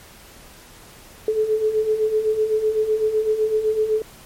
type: beating tone pair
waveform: sine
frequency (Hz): 427.1 / 435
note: G#4 / A4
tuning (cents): +48 / -20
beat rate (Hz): 7.9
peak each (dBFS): -24 / -18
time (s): 1.28-4.02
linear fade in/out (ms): 2
effects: pink hiss -45 dBFS RMS until 4.25 s + MP3 64 kbps